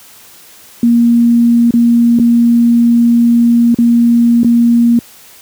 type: tone with dropouts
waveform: sine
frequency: 235.6 Hz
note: A#3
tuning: 19 cents sharp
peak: -5 dBFS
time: 0.83-4.99 s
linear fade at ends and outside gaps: 2 ms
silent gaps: 1.708-1.738 / 2.189-2.197 / 3.745-3.786 / 4.433-4.445 s
effects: white hiss -39 dBFS RMS until 5.41 s + high-pass 60 Hz 12 dB/octave